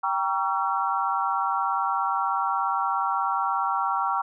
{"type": "chord", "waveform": "sine", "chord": "G diminished seventh", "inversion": "none", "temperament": "just", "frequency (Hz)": [784, 940.8, 1128.9, 1354.7], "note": ["G5", "Bb5", "Db6", "Fb6"], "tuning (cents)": [0, 16, 31, 47], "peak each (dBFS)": -28, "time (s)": [0.03, 4.22], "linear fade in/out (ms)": 10, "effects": []}